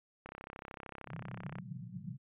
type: click train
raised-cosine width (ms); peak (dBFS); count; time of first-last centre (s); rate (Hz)
0.5; -30; 45; 0.26-1.585; 33.2
type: band-pass noise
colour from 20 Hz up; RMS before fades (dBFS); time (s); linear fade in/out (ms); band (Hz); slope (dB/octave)
white; -45; 1.06-2.18; 50; 110 to 200; 96
effects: resampled to 8000 Hz